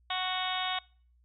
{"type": "harmonic tone", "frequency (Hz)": 370, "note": "F#4", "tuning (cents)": 0, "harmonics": [2, 3, 4, 5, 6, 7, 8, 9, 10], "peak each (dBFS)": [-35, -37, -41, -43, -40, -47, -40, -39, -37], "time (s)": [0.1, 0.79], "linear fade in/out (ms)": 5, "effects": ["noise-tail reverb RT60 0.5 s tail -26 dB re dry", "added 60 Hz sine -62 dBFS peak until 1.24 s"]}